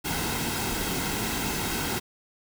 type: noise with comb filter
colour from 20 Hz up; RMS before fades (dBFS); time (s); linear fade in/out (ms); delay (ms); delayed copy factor
pink; -29; 0.04-2; 20; 1.7; -0.55
effects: none